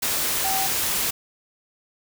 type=tone in noise; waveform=sine; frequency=770 Hz; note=G5; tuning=31 cents flat; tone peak=-25 dBFS; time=0.44-0.67 s; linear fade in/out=10 ms; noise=white; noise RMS=-24 dBFS; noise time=0.02-1.11 s; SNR=-4 dB; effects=none